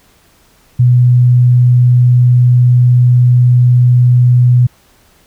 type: tone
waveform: sine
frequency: 123.47 Hz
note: B2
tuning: in tune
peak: -4 dBFS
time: 0.79-4.67 s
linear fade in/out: 10 ms
effects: pink hiss -49 dBFS RMS until 5.26 s